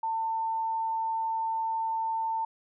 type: tone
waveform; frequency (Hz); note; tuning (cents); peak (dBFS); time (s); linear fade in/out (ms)
sine; 897; A5; +33; -27; 0.03-2.45; 5
effects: none